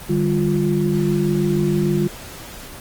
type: tone cluster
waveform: sine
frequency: 150.7 / 197.3 / 350.4 Hz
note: D3 / G3 / F4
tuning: +45 / +11 / +6 cents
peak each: -20 dBFS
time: 0.09-2.08 s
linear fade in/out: 10 ms
effects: pink hiss -36 dBFS RMS until 2.8 s + Opus 24 kbps